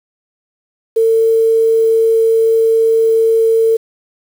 sine tone with quantisation, 450.4 Hz, A4, 40 cents sharp, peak -8 dBFS, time 0.96-3.77 s, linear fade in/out 10 ms, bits 6, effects none

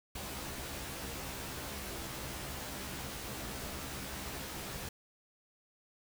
pink noise with comb filter, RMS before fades -42 dBFS, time 0.15-4.89 s, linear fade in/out 5 ms, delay 15 ms, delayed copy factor +0.85, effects none

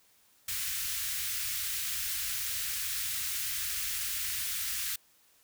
white band-stop noise, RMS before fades -34 dBFS, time 0.48-4.96 s, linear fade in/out 5 ms, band 110 to 1500 Hz, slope 24 dB/octave, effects white hiss -65 dBFS RMS until 5.43 s

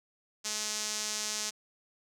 sawtooth tone with band-pass filter, 213.3 Hz, G#3, 46 cents sharp, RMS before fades -35 dBFS, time 0.44-1.51 s, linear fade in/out 20 ms, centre 6200 Hz, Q 2.1, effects none

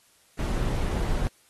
brown noise, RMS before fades -26 dBFS, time 0.39-1.27 s, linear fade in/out 0 ms, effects white hiss -61 dBFS RMS until 1.49 s + AAC 32 kbps

